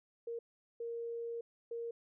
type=tone bursts at uneven times; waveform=sine; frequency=466.2 Hz; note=A#4; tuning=in tune; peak=-38 dBFS; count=3; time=0.27-0.39 / 0.8-1.41 / 1.71-1.91 s; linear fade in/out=5 ms; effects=none